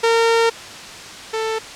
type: tone pair in turn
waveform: sawtooth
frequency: 458.6 / 443 Hz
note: A#4 / A4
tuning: -28 / +12 cents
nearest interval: minor second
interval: 60 cents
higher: first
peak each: -9 / -16 dBFS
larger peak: first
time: 0.03-0.5 / 1.33-1.59 s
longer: first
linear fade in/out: 10 ms
effects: white hiss -34 dBFS RMS until 1.75 s + low-pass 6000 Hz 12 dB/octave